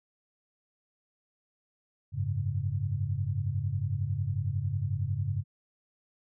sine chord, F# suspended second, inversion none, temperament equal with one note detuned, 92.82 / 103.83 / 138.59 Hz, F#2 / G#2 / C#3, +6 / 0 / 0 cents, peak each -33 / -31 / -33 dBFS, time 2.12-5.44 s, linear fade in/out 50 ms, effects none

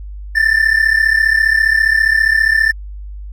triangle tone pair together, 1760 / 1794.9 Hz, A6 / A6, 0 / +34 cents, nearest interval unison, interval 34 cents, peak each -11 dBFS, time 0.35-2.72 s, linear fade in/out 10 ms, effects added 50 Hz sine -26 dBFS peak until 3.32 s

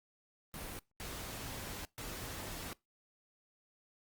pink noise bursts at uneven times, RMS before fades -44 dBFS, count 3, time 0.54-0.79 / 1-1.85 / 1.98-2.73 s, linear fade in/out 0 ms, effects noise-tail reverb RT60 0.2 s tail -22 dB re dry + Opus 32 kbps

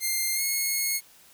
5% pulse tone with pitch glide, 2105 to 2173 Hz, C7 to C#7, +10 to -35 cents, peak -15 dBFS, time 0-1.01 s, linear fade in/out 50 ms, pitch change +55 cents, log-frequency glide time 0.35-0.41 s, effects white hiss -55 dBFS RMS until 1.33 s

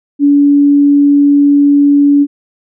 sine tone, 285.8 Hz, D4, 47 cents flat, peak -4 dBFS, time 0.19-2.27 s, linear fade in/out 50 ms, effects none

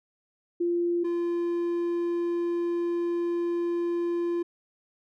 sine / triangle tone pair in turn, 346.1 / 344.5 Hz, F4 / F4, -16 / -24 cents, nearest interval unison, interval 8 cents, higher first, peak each -23 dBFS, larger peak neither, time 0.6-1.04 / 1.04-4.43 s, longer second, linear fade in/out 10 ms, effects none

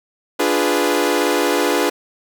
sawtooth chord, D diminished seventh, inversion none, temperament equal, 293.7 / 349.2 / 415.3 / 493.9 Hz, D4 / F4 / Ab4 / Cb5, 0 / 0 / 0 / 0 cents, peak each -17 dBFS, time 0.39-1.9 s, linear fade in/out 10 ms, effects none

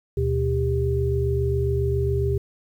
sine tone cluster, 76.5 / 123.8 / 397.4 Hz, D#2 / B2 / G4, -29 / +5 / +24 cents, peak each -24 dBFS, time 0.17-2.38 s, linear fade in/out 5 ms, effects 9-bit

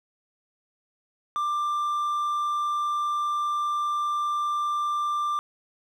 triangle tone, 1185 Hz, D6, 15 cents sharp, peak -22 dBFS, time 1.36-5.39 s, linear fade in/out 0 ms, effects none

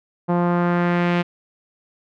sawtooth tone with low-pass filter sweep, 174.61 Hz, F3, in tune, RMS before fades -19 dBFS, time 0.28-1.23 s, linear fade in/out 20 ms, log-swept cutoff 920 to 2700 Hz, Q 1.6, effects none

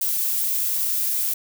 violet noise, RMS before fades -23 dBFS, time 0.01-1.34 s, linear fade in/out 5 ms, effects none

